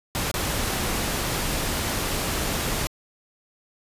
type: noise with dropouts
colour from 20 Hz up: pink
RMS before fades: -26 dBFS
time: 0.15-2.87 s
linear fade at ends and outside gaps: 0 ms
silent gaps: 0.314-0.341 s
effects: resampled to 32000 Hz